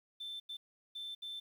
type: tone bursts at uneven times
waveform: sine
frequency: 3544 Hz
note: A7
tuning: 12 cents sharp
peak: -39 dBFS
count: 4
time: 0.2-0.4 / 0.49-0.57 / 0.95-1.15 / 1.22-1.4 s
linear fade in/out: 10 ms
effects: tanh soft clip ceiling -39 dBFS + 11-bit